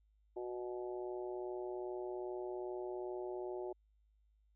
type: harmonic tone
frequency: 122.5 Hz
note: B2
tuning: 14 cents flat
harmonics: 3 / 4 / 5 / 6 / 7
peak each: -41 / -52 / -48 / -54 / -52 dBFS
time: 0.36-3.73 s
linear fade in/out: 10 ms
effects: added 52 Hz sine -69 dBFS peak until 4.55 s